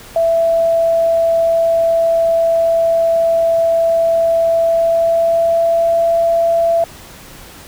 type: tone with pitch glide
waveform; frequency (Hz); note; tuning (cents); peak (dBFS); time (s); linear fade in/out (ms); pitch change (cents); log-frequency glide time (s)
sine; 664 to 670.9; E5 to E5; +12 to +30; -10; 0.16-6.84; 2; +18; 4.47-6.09
effects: pink hiss -37 dBFS RMS until 7.67 s